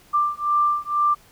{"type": "beating tone pair", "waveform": "sine", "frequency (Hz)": [1182, 1184.1], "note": ["D6", "D6"], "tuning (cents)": [11, 14], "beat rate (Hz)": 2.1, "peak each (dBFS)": -21, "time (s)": [0.13, 1.15], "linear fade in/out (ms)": 20, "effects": ["pink hiss -53 dBFS RMS until 1.31 s"]}